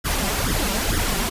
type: noise with flanger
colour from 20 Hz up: pink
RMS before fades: -22 dBFS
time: 0.04-1.3 s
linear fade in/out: 20 ms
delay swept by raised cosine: 0.57 to 5.17 ms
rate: 2.2 Hz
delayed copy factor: +0.75
effects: resampled to 32000 Hz